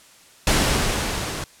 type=noise with level ramp; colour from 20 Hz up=pink; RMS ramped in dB=-17 to -29 dBFS; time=0.47-1.44 s; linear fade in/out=2 ms; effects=white hiss -50 dBFS RMS until 1.6 s + low-pass 10000 Hz 12 dB/octave